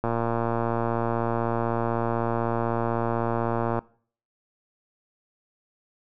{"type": "click train", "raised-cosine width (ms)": 1, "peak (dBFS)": -12, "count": 436, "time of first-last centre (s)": [0.04, 3.79], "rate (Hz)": 116, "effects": ["noise-tail reverb RT60 0.5 s tail -22 dB re dry"]}